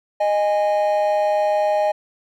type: tone pair together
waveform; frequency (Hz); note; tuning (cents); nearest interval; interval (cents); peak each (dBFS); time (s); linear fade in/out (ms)
triangle; 617.3 / 824; D#5 / G#5; -14 / -14; perfect fourth; 500; -15 / -18; 0.2-1.92; 10
effects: tanh soft clip ceiling -8 dBFS